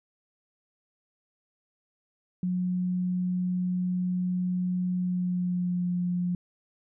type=tone with pitch glide; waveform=sine; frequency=181.1 to 177.68 Hz; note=F#3 to F3; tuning=-37 to +30 cents; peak=-25 dBFS; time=2.43-6.35 s; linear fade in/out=2 ms; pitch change=-33 cents; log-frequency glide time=4.95-5.89 s; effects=none